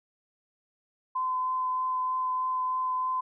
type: tone with vibrato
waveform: sine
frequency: 1023 Hz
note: C6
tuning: 39 cents flat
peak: -26 dBFS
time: 1.15-3.21 s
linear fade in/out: 10 ms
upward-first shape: triangle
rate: 3.2 Hz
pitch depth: 10 cents each way
effects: none